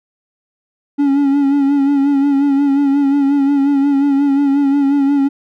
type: tone with vibrato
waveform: triangle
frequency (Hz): 280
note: C#4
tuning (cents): +18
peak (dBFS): -8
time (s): 0.98-5.29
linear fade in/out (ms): 20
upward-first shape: sine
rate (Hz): 5.6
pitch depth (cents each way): 45
effects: none